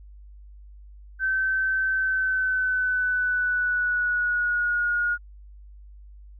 sine tone with pitch glide, 1540 to 1436.9 Hz, G6 to F6, -31 to +49 cents, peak -21 dBFS, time 1.19-5.18 s, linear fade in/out 50 ms, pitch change -120 cents, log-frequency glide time 1.93-4.9 s, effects added 50 Hz sine -43 dBFS peak until 6.39 s

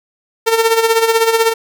sawtooth tone with tremolo, 453.1 Hz, A#4, 49 cents flat, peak -4 dBFS, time 0.46-1.54 s, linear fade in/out 20 ms, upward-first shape sine, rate 16 Hz, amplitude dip 65%, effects none

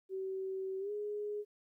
sine tone with pitch glide, 381.6 to 416.1 Hz, G4 to G#4, -47 to +3 cents, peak -36 dBFS, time 0.09-1.45 s, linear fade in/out 50 ms, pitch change +150 cents, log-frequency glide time 0.79-0.91 s, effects 13-bit

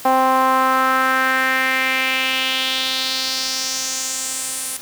sawtooth tone with band-pass filter sweep, 261.6 Hz, C4, in tune, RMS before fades -19 dBFS, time 0.05-4.77 s, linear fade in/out 5 ms, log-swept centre 840 to 10000 Hz, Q 3, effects white hiss -36 dBFS RMS until 4.81 s

